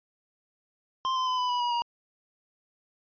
square tone with pitch steps, 1046.5 / 1029.7 / 1013.2 / 996.9 / 980.9 / 965.2 / 949.7 Hz, C6 / C6 / B5 / B5 / B5 / B5 / A#5, 0 / -28 / +44 / +16 / -12 / -40 / +32 cents, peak -26 dBFS, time 1.05-1.82 s, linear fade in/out 0 ms, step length 110 ms, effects resampled to 11025 Hz

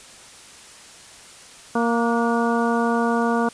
harmonic tone with a mistuned harmonic, 233.1 Hz, A#3, in tune, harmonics 1 / 2 / 3 / 4 / 5 / 6, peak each -21 / -24 / -26 / -27 / -28 / -29 dBFS, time 1.75-3.49 s, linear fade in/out 5 ms, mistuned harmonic 6, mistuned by +55 cents, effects white hiss -44 dBFS RMS until 3.53 s + resampled to 22050 Hz

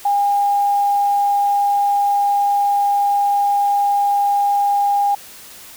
sine tone, 810 Hz, G#5, 43 cents flat, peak -13 dBFS, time 0.05-5.15 s, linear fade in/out 5 ms, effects white hiss -39 dBFS RMS until 5.76 s

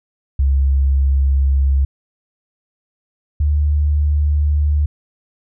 sine tone pair in turn, 68.1 / 73.92 Hz, C#2 / D2, -30 / +12 cents, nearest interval minor second, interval 142 cents, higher second, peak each -11 / -12 dBFS, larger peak first, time 0.39-1.85 / 3.4-4.86 s, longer neither, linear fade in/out 5 ms, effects none

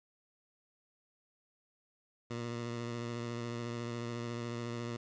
15% pulse tone with vibrato, 118.4 Hz, A#2, 27 cents sharp, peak -31 dBFS, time 2.3-4.97 s, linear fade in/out 10 ms, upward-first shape triangle, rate 14 Hz, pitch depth 29 cents each way, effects resampled to 16000 Hz + 11-bit

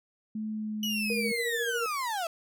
sine tone with pitch glide, 216.2 to 211.6 Hz, A3 to G#3, -30 to +33 cents, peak -31 dBFS, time 0.35-1.32 s, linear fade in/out 5 ms, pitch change -37 cents, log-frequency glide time 0.5-0.98 s
35% pulse linear sweep, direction down, 2960 to 640 Hz, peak -28 dBFS, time 0.83-2.27 s, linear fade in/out 2 ms
sine tone with tremolo, 470 Hz, A#4, 14 cents sharp, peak -28 dBFS, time 1.1-1.86 s, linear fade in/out 0 ms, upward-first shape triangle, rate 14 Hz, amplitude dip 70%
effects none

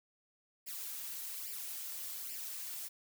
blue noise with flanger, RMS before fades -43 dBFS, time 0.66-2.89 s, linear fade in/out 20 ms, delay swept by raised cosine 0.39 to 5.09 ms, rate 1.2 Hz, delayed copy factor +0.8, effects none

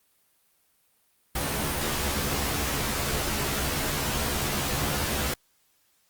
pink noise with comb filter, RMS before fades -28 dBFS, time 1.35-5.34 s, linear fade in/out 5 ms, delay 14 ms, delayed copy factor +0.85, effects white hiss -67 dBFS RMS until 6.09 s + Opus 32 kbps

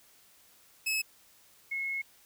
sawtooth / sine tone pair in turn, 2586 / 2175 Hz, E7 / C#7, -34 / -33 cents, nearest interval minor third, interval 299 cents, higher first, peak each -25 / -31 dBFS, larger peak first, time 0.86-1.02 / 1.71-2.02 s, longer second, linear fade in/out 10 ms, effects white hiss -61 dBFS RMS until 2.25 s

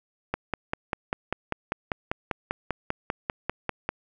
click train, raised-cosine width 0.5 ms, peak -11 dBFS, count 19, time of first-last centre 0.34-3.89 s, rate 5.07 Hz, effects none

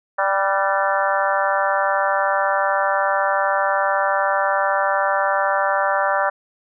harmonic tone with a mistuned harmonic, 196 Hz, G3, in tune, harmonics 3 / 4 / 5 / 6 / 7 / 8 / 9, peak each -22 / -23 / -24 / -25 / -25 / -26 / -27 dBFS, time 0.18-6.3 s, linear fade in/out 10 ms, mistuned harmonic 8, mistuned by -60 cents, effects none

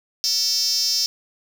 5% pulse tone with high-pass filter, 450 Hz, A4, 39 cents sharp, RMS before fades -21 dBFS, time 0.24-1.06 s, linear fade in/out 0 ms, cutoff 5300 Hz, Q 9.2, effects none

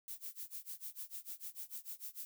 violet noise with tremolo, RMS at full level -44 dBFS, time 0.08-2.25 s, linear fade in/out 0 ms, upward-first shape sine, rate 6.7 Hz, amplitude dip 95%, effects none

